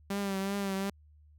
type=tone with vibrato; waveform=sawtooth; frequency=196.6 Hz; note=G3; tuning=5 cents sharp; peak=-27 dBFS; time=0.1-0.9 s; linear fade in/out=5 ms; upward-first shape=triangle; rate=2.7 Hz; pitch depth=47 cents each way; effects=added 75 Hz sine -56 dBFS peak until 1.38 s